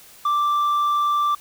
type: tone with tanh clipping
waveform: triangle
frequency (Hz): 1174.7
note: D6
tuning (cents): 0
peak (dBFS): -18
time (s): 0.25-1.35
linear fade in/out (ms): 5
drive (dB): 8
effects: white hiss -47 dBFS RMS until 1.4 s